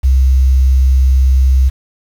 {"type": "tone with quantisation", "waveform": "sine", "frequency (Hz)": 65.41, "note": "C2", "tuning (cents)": 0, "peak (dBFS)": -6, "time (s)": [0.03, 1.7], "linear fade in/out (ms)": 20, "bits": 6, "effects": []}